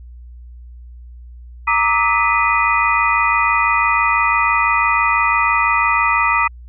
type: tone cluster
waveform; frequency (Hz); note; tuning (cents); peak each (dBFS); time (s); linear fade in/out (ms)
sine; 931 / 1174 / 1280 / 1991 / 2468; A#5 / D6 / D#6 / B6 / D#7; -2 / -1 / +49 / +14 / -15; -19; 1.67-6.48; 10
effects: added 60 Hz sine -34 dBFS peak until 6.68 s